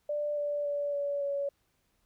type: tone with pitch steps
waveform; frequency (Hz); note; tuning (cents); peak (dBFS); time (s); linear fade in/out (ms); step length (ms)
sine; 590 / 583.2 / 576.5 / 569.9 / 563.4; D5 / D5 / D5 / C#5 / C#5; +8 / -12 / -32 / +48 / +28; -29; 0.09-1.49; 5; 280
effects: pink hiss -74 dBFS RMS until 2.05 s